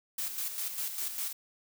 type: noise with tremolo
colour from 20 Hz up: blue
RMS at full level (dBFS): -34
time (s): 0.18-1.33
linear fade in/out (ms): 5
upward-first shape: square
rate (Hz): 5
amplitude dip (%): 50
effects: none